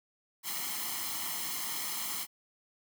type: noise with comb filter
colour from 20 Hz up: white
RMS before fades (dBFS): -36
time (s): 0.43-2.27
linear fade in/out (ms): 50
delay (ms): 0.96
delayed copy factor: +0.7
effects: high-pass 200 Hz 12 dB/octave